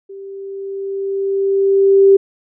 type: tone with level ramp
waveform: sine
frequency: 392 Hz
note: G4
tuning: in tune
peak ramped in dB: -30 to -4 dBFS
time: 0.09-2.17 s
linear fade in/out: 10 ms
effects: none